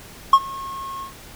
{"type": "tone with ADSR envelope", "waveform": "triangle", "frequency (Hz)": 1085, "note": "C#6", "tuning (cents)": -37, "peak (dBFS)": -3, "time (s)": [0.33, 1.13], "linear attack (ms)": 4, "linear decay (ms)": 52, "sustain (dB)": -24, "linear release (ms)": 110, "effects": ["pink hiss -42 dBFS RMS until 1.35 s"]}